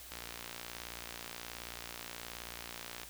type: click train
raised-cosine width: 0.2 ms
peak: -25 dBFS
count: 172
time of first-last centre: 0.12-3.033 s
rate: 58.7 Hz
effects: added 60 Hz sine -58 dBFS peak until 3.09 s + white hiss -51 dBFS RMS until 3.09 s